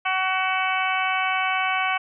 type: harmonic tone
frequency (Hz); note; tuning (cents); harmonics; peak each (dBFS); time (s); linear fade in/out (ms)
375.9; F#4; +27; 2 / 3 / 4 / 5 / 6 / 7 / 8; -26 / -27 / -28 / -37 / -27 / -30 / -33; 0.05-1.98; 10
effects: none